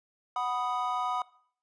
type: chord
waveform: triangle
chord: B major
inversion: second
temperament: equal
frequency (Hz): 740 / 987.8 / 1244.5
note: F#5 / B5 / D#6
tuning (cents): 0 / 0 / 0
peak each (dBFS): -31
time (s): 0.36-1.22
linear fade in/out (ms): 2
effects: noise-tail reverb RT60 0.6 s tail -21 dB re dry + resampled to 22050 Hz